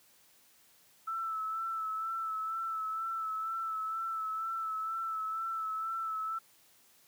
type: tone with vibrato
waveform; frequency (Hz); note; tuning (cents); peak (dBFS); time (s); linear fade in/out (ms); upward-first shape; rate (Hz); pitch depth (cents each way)
sine; 1318.5; E6; 0; -33; 1.07-6.39; 10; sine; 2.1; 30
effects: white hiss -64 dBFS RMS until 7.07 s + high-pass 80 Hz 12 dB/octave